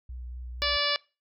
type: tone with vibrato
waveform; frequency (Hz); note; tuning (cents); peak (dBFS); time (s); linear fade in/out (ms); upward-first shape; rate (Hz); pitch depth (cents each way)
sine; 61.4; B1; -9; -36; 0.09-0.77; 5; sine; 4.2; 20
type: harmonic tone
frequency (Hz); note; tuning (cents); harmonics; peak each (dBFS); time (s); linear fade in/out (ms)
580; D5; -22; 1 / 2 / 3 / 4 / 5 / 6 / 7 / 8 / 9; -33 / -33 / -33 / -33 / -33 / -33 / -33 / -33 / -33; 0.62-0.96; 0
effects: noise-tail reverb RT60 0.3 s tail -23 dB re dry

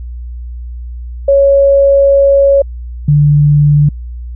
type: tone pair in turn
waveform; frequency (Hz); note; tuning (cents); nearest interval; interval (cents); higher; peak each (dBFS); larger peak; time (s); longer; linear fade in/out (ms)
sine; 555 / 147; C#5 / D3; +2 / +2; octave + major seventh; 2300; first; -4; neither; 1.28-2.62 / 3.08-3.89; first; 5
effects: added 60 Hz sine -21 dBFS peak until 4.35 s

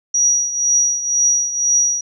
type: tone with tremolo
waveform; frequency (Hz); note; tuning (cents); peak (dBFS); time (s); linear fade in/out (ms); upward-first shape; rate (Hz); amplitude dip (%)
sine; 5780; F#8; -41; -10; 0.14-2.01; 5; triangle; 2; 75
effects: none

